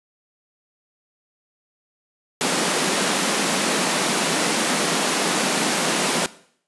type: high-pass noise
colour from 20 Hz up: pink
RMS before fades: -21 dBFS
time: 2.41-6.26 s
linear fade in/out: 0 ms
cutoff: 170 Hz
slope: 48 dB/octave
effects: noise-tail reverb RT60 0.6 s tail -18 dB re dry + resampled to 24000 Hz